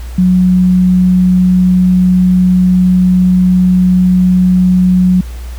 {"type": "tone", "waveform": "sine", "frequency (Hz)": 182.7, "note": "F#3", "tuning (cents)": -22, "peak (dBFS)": -5, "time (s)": [0.18, 5.21], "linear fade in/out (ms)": 5, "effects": ["added 60 Hz sine -21 dBFS peak until 5.58 s", "pink hiss -37 dBFS RMS until 5.58 s"]}